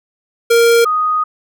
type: tone pair in turn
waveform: square / sine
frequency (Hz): 466.2 / 1244.6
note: A#4 / D#6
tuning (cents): 0 / 0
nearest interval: octave + perfect fourth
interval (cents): 1700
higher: second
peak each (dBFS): -8 / -12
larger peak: first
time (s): 0.5-0.85 / 0.85-1.24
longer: second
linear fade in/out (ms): 10
effects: none